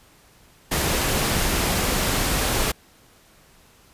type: noise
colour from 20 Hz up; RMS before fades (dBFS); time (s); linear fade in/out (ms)
pink; -22; 0.71-2.72; 10
effects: pink hiss -54 dBFS RMS until 3.93 s + resampled to 32000 Hz